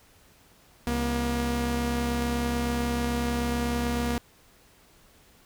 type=tone pair together; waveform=sawtooth; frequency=66.9 / 238.4 Hz; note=C2 / A#3; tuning=+39 / +39 cents; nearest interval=octave + minor seventh; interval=2200 cents; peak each=-26 / -23 dBFS; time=0.87-4.18 s; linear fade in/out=0 ms; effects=pink hiss -58 dBFS RMS until 5.45 s